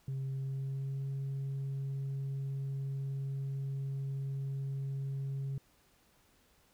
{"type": "tone with pitch glide", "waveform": "sine", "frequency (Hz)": [134.3, 136.65], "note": ["C3", "C#3"], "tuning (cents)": [46, -24], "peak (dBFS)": -32, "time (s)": [0.08, 5.58], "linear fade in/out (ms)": 2, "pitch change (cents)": 30, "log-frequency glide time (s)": [0.29, 1.07], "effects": ["tanh soft clip ceiling -33 dBFS", "pink hiss -68 dBFS RMS until 6.73 s"]}